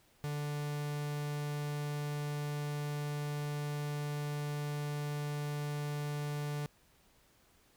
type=tone; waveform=45% pulse; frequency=146.83 Hz; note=D3; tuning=in tune; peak=-35 dBFS; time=0.24-6.66 s; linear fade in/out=0 ms; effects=pink hiss -67 dBFS RMS until 7.76 s